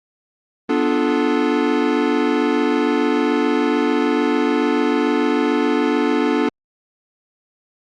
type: chord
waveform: square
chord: B half-diminished seventh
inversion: none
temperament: equal with one note detuned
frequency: 246.9 / 293.7 / 349.2 / 436.2 Hz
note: B3 / D4 / F4 / A4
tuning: 0 / 0 / 0 / -15 cents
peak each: -22 / -20 / -24 / -22 dBFS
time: 0.69-6.49 s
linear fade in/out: 5 ms
effects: low-pass 3000 Hz 12 dB/octave + Opus 32 kbps